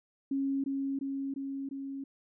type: tone with echo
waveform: sine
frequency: 273.6 Hz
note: C#4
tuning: 23 cents flat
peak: -28 dBFS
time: 0.31-0.64 s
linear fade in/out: 5 ms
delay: 350 ms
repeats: 4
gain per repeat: -2 dB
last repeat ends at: 2.04 s
effects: none